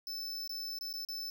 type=tone with dropouts; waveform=square; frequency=5274 Hz; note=E8; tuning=in tune; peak=-38 dBFS; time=0.07-1.3 s; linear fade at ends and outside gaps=1 ms; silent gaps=0.476-0.494 / 0.787-0.81 / 0.929-0.938 / 1.049-1.087 s; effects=none